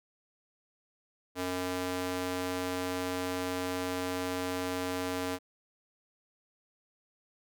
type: tone with high-pass filter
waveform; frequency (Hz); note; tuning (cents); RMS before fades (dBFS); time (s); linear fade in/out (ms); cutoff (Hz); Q
square; 91.2; F#2; -24; -34; 1.35-5.39; 50; 310; 0.94
effects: none